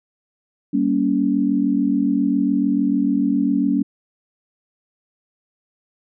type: chord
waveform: sine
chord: G diminished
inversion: none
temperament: just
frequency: 196 / 235.2 / 282.2 Hz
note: G3 / Bb3 / Db4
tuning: 0 / +16 / +31 cents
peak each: -22 / -21 / -18 dBFS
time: 0.73-3.83 s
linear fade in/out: 10 ms
effects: none